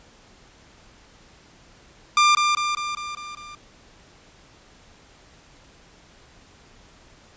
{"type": "tone with echo", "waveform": "sawtooth", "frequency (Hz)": 1193, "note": "D6", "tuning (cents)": 27, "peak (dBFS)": -10, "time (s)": [2.17, 2.35], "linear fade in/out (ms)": 2, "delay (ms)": 200, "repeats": 6, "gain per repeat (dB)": -4, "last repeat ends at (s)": 3.55, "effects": ["pink hiss -52 dBFS RMS until 7.36 s", "resampled to 16000 Hz"]}